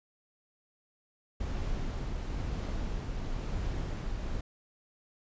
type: noise with tremolo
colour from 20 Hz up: brown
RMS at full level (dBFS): -33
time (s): 1.4-4.41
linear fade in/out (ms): 5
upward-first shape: triangle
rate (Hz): 1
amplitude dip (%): 25
effects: resampled to 16000 Hz